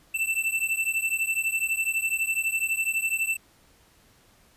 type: beating tone pair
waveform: square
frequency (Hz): 2662 / 2674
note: E7 / E7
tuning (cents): +16 / +24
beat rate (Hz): 12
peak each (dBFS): -28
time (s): 0.14-3.37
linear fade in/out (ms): 10
effects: pink hiss -59 dBFS RMS until 4.56 s + resampled to 32000 Hz